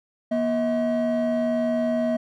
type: tone pair together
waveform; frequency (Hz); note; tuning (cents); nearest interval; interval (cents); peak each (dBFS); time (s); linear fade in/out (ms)
triangle; 239.3 / 638.9; A#3 / D#5; +46 / +46; octave + perfect fourth; 1700; -20; 0.31-2.17; 10
effects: tanh soft clip ceiling -16 dBFS